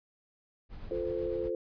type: noise with tremolo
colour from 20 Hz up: brown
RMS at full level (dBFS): -42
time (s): 0.69-1.51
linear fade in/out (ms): 50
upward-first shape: triangle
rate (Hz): 8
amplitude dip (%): 40
type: chord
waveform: sine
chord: F major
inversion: none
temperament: equal with one note detuned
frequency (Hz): 349.2 / 440 / 518.7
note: F4 / A4 / C5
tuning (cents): 0 / 0 / -15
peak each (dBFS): -35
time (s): 0.91-1.55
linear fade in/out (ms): 2
effects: resampled to 11025 Hz